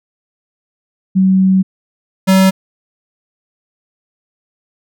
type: tone pair in turn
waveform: sine / square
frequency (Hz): 189.3 / 190.12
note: F#3 / F#3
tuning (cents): +40 / +47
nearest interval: unison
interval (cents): 7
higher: second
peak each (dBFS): -7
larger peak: neither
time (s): 1.15-1.63 / 2.27-2.51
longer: first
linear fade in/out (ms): 20
effects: none